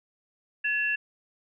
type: tone pair together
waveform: sine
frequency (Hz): 1700.9 / 2700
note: G#6 / E7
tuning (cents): +41 / +41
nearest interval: minor sixth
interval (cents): 800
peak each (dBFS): -27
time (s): 0.64-0.96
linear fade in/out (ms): 10
effects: none